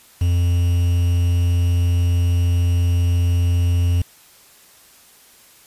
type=tone with quantisation; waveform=triangle; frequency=87.31 Hz; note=F2; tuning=in tune; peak=-12 dBFS; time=0.21-4.02 s; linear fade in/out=5 ms; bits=6; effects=white hiss -49 dBFS RMS until 5.66 s + resampled to 32000 Hz